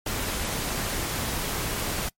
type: noise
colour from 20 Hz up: pink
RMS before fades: -29 dBFS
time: 0.06-2.09 s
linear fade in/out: 5 ms
effects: noise-tail reverb RT60 0.1 s tail -23 dB re dry + MP3 64 kbps

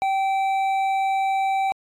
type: tone with hard clipping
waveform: sine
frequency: 775 Hz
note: G5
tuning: 20 cents flat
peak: -21 dBFS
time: 0.02-1.72 s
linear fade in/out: 0 ms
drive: 7 dB
effects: AAC 64 kbps

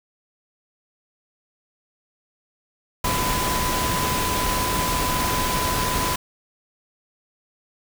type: tone in noise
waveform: sine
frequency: 1002 Hz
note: B5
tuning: 25 cents sharp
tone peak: -25 dBFS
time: 3.04-6.16 s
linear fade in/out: 5 ms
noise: pink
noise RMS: -24 dBFS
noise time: 3.04-6.16 s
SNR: -4 dB
effects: none

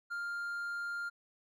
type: tone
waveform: triangle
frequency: 1400 Hz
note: F6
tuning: 4 cents sharp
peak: -34 dBFS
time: 0.1-1.1 s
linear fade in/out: 20 ms
effects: none

